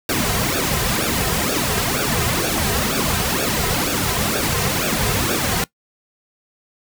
pink noise with flanger, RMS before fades -20 dBFS, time 0.09-5.64 s, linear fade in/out 2 ms, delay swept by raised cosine 0.97 to 3.57 ms, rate 2.1 Hz, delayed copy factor -0.85, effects noise-tail reverb RT60 0.1 s tail -20 dB re dry

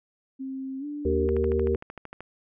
sine tone with pitch glide, 266 to 293.4 Hz, C4 to D4, +29 to -2 cents, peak -31 dBFS, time 0.39-1.28 s, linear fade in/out 20 ms, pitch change +169 cents, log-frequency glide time 0.79-0.85 s
harmonic tone, 77.3 Hz, D#2, 11 cents flat, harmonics 1 / 3 / 5 / 6, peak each -27 / -32 / -25 / -27 dBFS, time 1.05-1.76 s, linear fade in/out 5 ms
click train, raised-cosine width 0.5 ms, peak -24 dBFS, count 13, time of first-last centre 1.29-2.206 s, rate 13.1 Hz
effects none

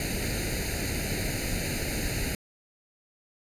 pink noise with comb filter, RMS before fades -30 dBFS, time 0-2.35 s, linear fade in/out 2 ms, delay 0.45 ms, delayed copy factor +0.95, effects resampled to 32000 Hz

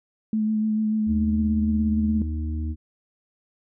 sine tone with vibrato, 216.2 Hz, A3, 30 cents flat, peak -20 dBFS, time 0.33-2.22 s, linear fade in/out 2 ms, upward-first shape sine, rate 6.8 Hz, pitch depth 18 cents each way
harmonic tone, 77.78 Hz, D#2, in tune, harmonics 1 / 3 / 4, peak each -25 / -35 / -37 dBFS, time 1.06-2.76 s, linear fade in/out 50 ms
effects none

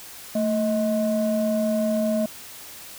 sine tone pair together, 222.3 / 631.9 Hz, A3 / D#5, +18 / +27 cents, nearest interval octave + tritone, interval 1809 cents, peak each -21 / -22 dBFS, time 0.35-2.26 s, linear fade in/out 5 ms, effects tanh soft clip ceiling -15 dBFS + white hiss -41 dBFS RMS until 2.98 s

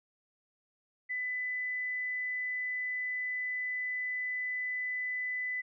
sine tone, 2000 Hz, B6, 21 cents sharp, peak -32 dBFS, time 1.09-5.62 s, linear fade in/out 20 ms, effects none

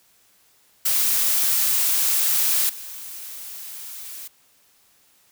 blue noise with level steps, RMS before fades -20 / -36 dBFS, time 0.85-4.28 s, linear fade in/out 10 ms, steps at 2.69 s, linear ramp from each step 5 ms, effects white hiss -59 dBFS RMS until 5.31 s

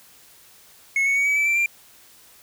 triangle tone with pitch steps, 2187 / 2218 / 2248 / 2280 / 2312 / 2344 / 2377 Hz, C#7 / C#7 / C#7 / C#7 / D7 / D7 / D7, -24 / 0 / +24 / +48 / -28 / -4 / +20 cents, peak -16 dBFS, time 0.96-1.66 s, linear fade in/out 2 ms, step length 100 ms, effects white hiss -51 dBFS RMS until 2.42 s

